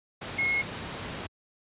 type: tone in noise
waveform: sine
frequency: 2166 Hz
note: C#7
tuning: 41 cents flat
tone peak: -24 dBFS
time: 0.38-0.62 s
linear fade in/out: 10 ms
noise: pink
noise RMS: -36 dBFS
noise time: 0.21-1.27 s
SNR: +9 dB
effects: high-pass 80 Hz 12 dB/octave + resampled to 8000 Hz